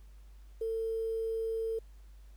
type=tone with quantisation; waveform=sine; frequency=450 Hz; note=A4; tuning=39 cents sharp; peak=-31 dBFS; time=0.61-1.79 s; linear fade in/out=5 ms; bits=10; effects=added 50 Hz sine -50 dBFS peak until 2.36 s + pink hiss -69 dBFS RMS until 2.36 s